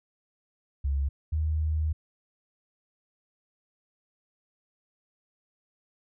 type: tone pair in turn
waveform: sine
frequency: 69.3 / 77.79 Hz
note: C#2 / D#2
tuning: 0 / 0 cents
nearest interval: major second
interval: 200 cents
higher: second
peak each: -24 dBFS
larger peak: neither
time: 0.84-1.09 / 1.32-1.93 s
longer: second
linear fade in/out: 10 ms
effects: none